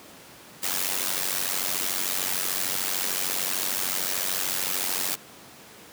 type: noise with amplitude modulation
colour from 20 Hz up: white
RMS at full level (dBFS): -24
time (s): 0.62-5.16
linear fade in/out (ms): 20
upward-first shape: sine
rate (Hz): 93.4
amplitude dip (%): 80
effects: pink hiss -47 dBFS RMS until 5.92 s + high-pass 150 Hz 12 dB/octave